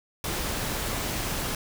pink noise, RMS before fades -30 dBFS, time 0.24-1.55 s, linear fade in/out 2 ms, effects none

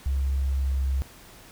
sine tone with pitch glide, 67.7 to 67 Hz, C#2 to C2, -40 to +42 cents, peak -22 dBFS, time 0.06-1.02 s, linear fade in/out 0 ms, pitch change -18 cents, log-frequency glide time 0.41-0.77 s, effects pink hiss -49 dBFS RMS until 1.51 s

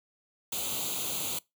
white noise with comb filter, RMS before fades -33 dBFS, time 0.52-1.39 s, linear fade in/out 5 ms, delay 0.28 ms, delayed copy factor +0.8, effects noise-tail reverb RT60 0.2 s tail -23 dB re dry + high-pass 80 Hz 12 dB/octave

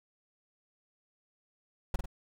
brown noise with echo, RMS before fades -26 dBFS, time 1.94-1.96 s, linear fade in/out 5 ms, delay 49 ms, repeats 2, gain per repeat -6 dB, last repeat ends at 2.058 s, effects none

